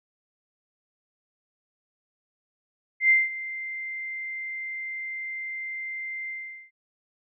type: tone with ADSR envelope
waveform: sine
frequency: 2088 Hz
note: C7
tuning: 4 cents flat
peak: -14 dBFS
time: 3-6.71 s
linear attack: 98 ms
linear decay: 190 ms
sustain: -17 dB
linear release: 420 ms
effects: none